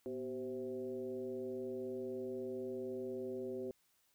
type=tone with frequency modulation; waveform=sine; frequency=383.4 Hz; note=G4; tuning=38 cents flat; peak=-39 dBFS; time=0.06-3.71 s; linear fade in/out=0 ms; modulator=136 Hz; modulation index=1; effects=white hiss -75 dBFS RMS until 4.14 s